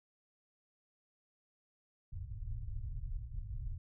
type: low-pass noise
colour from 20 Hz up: pink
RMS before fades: -41 dBFS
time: 2.12-3.78 s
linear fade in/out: 5 ms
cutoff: 120 Hz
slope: 48 dB/octave
effects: none